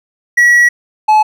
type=tone pair in turn; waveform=triangle; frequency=1927 / 858.4 Hz; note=B6 / A5; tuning=-43 / -43 cents; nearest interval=octave + major second; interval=1400 cents; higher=first; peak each=-3 dBFS; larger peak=neither; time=0.37-0.69 / 1.08-1.23 s; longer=first; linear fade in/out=10 ms; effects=none